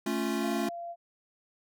square chord, A augmented, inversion none, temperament equal, 220 / 277.2 / 349.2 Hz, A3 / C#4 / E#4, 0 / 0 / 0 cents, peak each -33 / -34 / -34 dBFS, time 0.06-0.69 s, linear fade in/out 5 ms
sine tone, 687 Hz, F5, 29 cents flat, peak -36 dBFS, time 0.4-0.96 s, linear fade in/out 50 ms
effects none

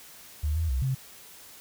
sine tone with pitch steps, 75.1 / 81.6 / 64.4 / 132 Hz, D2 / E2 / C2 / C3, +39 / -17 / -27 / +16 cents, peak -24 dBFS, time 0.43-0.95 s, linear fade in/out 10 ms, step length 130 ms, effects white hiss -49 dBFS RMS until 1.6 s

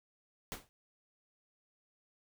pink noise with exponential decay, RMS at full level -38 dBFS, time 0.52-0.69 s, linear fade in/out 0 ms, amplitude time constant 36 ms, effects none

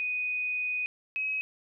sine tone pair in turn, 2489 / 2549 Hz, D#7 / D#7, 0 / +41 cents, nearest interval unison, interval 41 cents, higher second, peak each -28 / -28 dBFS, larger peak neither, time 0-0.86 / 1.16-1.41 s, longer first, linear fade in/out 0 ms, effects none

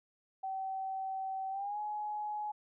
sine tone with pitch glide, 767 to 841.3 Hz, G5 to G#5, -38 to +22 cents, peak -35 dBFS, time 0.43-2.52 s, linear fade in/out 10 ms, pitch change +160 cents, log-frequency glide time 1.5-1.79 s, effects none

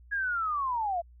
sine linear sweep, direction down, 1671 to 659 Hz, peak -27 dBFS, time 0.11-1.02 s, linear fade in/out 20 ms, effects added 60 Hz sine -51 dBFS peak until 1.2 s

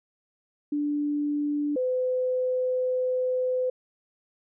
sine tone pair in turn, 293 / 507.7 Hz, D4 / B4, -4 / +48 cents, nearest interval minor seventh, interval 952 cents, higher second, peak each -24 / -23 dBFS, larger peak second, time 0.72-1.76 / 1.76-3.7 s, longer second, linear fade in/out 5 ms, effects none

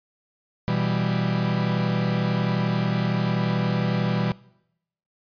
45% pulse chord, E minor, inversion second, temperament equal, 123.47 / 164.81 / 196 Hz, B2 / E3 / G3, 0 / 0 / 0 cents, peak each -26 dBFS, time 0.68-4.32 s, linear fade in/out 0 ms, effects noise-tail reverb RT60 0.8 s tail -22 dB re dry + resampled to 11025 Hz

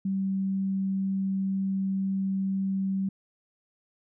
sine tone, 193 Hz, G3, 27 cents flat, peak -25 dBFS, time 0.05-3.09 s, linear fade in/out 5 ms, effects none

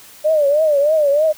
sine tone with vibrato, 596 Hz, D5, 25 cents sharp, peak -11 dBFS, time 0.24-1.33 s, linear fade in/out 20 ms, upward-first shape triangle, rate 3.2 Hz, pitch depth 140 cents each way, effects white hiss -42 dBFS RMS until 1.37 s

